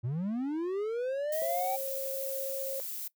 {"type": "linear sweep", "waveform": "triangle", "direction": "up", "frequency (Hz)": [110, 784], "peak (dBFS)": -28, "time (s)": [0.03, 1.77], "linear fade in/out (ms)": 20}
{"type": "noise", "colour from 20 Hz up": "violet", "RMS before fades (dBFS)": -38, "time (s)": [1.32, 3.08], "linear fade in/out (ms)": 5}
{"type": "tone", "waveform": "sine", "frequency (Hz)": 540, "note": "C#5", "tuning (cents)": -45, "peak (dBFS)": -34, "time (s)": [1.42, 2.8], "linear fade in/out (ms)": 0}
{"effects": ["noise-tail reverb RT60 0.1 s tail -21 dB re dry"]}